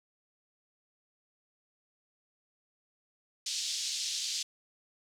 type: band-pass noise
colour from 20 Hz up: pink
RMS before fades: -35 dBFS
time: 3.46-4.43 s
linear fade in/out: 5 ms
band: 3600 to 6900 Hz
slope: 24 dB/octave
effects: none